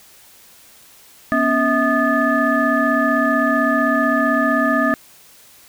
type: tone cluster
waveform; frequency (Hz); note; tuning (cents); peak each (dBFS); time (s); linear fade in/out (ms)
sine; 242 / 277.7 / 645 / 1229 / 1736; B3 / C#4 / E5 / D#6 / A6; -35 / +3 / -38 / -22 / -24; -20; 1.32-4.94; 0
effects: tanh soft clip ceiling -4 dBFS + white hiss -47 dBFS RMS until 5.68 s